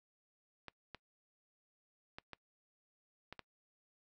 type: clicks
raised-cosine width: 0.3 ms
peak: -30 dBFS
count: 6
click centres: 0.683 / 0.947 / 2.185 / 2.333 / 3.326 / 3.393 s
effects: noise-tail reverb RT60 0.1 s tail -23 dB re dry